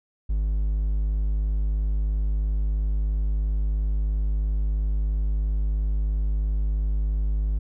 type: tone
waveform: triangle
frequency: 51.5 Hz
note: G#1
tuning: 14 cents flat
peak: -19 dBFS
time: 0.29-7.59 s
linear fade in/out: 10 ms
effects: none